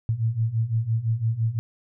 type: beating tone pair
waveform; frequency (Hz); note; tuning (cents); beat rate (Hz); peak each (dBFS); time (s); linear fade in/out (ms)
sine; 109.9 / 115.8; A2 / A#2; -2 / -11; 5.9; -26 / -23; 0.09-1.59; 0
effects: none